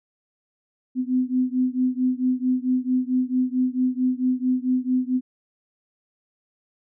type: beating tone pair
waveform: sine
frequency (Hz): 252.5 / 257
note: B3 / C4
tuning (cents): +39 / -31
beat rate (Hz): 4.5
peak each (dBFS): -22 / -23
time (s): 0.95-5.21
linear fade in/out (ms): 50
effects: none